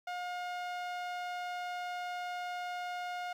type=tone with low-pass filter; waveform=sawtooth; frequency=715 Hz; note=F5; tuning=41 cents sharp; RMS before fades=-39 dBFS; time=0.07-3.33 s; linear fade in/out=5 ms; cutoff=4300 Hz; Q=0.52; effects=11-bit